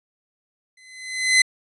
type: tone with exponential growth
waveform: sawtooth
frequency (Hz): 2037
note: C7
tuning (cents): -47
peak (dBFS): -7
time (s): 0.77-1.42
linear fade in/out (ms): 5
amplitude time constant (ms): 140
effects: resampled to 24000 Hz